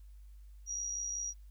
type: tone with amplitude modulation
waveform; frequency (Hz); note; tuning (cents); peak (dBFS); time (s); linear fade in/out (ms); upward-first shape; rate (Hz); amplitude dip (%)
sine; 5750; F8; +50; -33; 0.66-1.34; 50; sine; 65.3; 45
effects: added 50 Hz sine -50 dBFS peak until 1.5 s + white hiss -75 dBFS RMS until 1.5 s